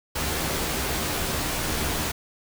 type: noise with comb filter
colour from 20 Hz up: pink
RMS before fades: -27 dBFS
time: 0.15-2.12 s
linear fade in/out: 10 ms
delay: 13 ms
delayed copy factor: +0.5
effects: none